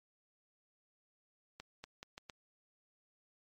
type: accelerating click train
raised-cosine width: 0.2 ms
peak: -29 dBFS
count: 5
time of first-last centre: 1.6-2.298 s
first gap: 240 ms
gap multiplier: 0.79
effects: MP3 64 kbps